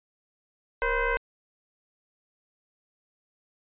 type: tone with frequency modulation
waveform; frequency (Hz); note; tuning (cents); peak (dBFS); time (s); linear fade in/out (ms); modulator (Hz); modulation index
sine; 540; C#5; -45; -23; 0.82-1.17; 0; 506; 3.1
effects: resampled to 8000 Hz